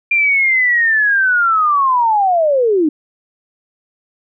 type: linear sweep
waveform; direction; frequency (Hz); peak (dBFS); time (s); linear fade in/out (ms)
sine; down; 2397 to 288.2; -10; 0.11-2.89; 5
effects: none